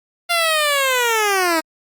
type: linear sweep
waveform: 10% pulse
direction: down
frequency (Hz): 700 to 311.1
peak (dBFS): -7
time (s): 0.29-1.61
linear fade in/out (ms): 20
effects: Opus 48 kbps